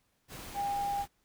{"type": "tone in noise", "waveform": "sine", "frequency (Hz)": 805, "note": "G5", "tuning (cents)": 46, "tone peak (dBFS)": -30, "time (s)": [0.54, 1.06], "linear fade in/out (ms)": 50, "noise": "pink", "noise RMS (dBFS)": -45, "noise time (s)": [0.28, 1.08], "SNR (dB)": 12, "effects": ["pink hiss -74 dBFS RMS until 1.24 s"]}